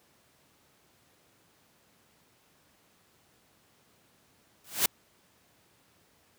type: noise with exponential growth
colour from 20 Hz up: white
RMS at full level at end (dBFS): -20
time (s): 4.64-4.86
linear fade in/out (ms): 5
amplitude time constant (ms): 47
effects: pink hiss -65 dBFS RMS until 6.38 s + high-pass 100 Hz 12 dB/octave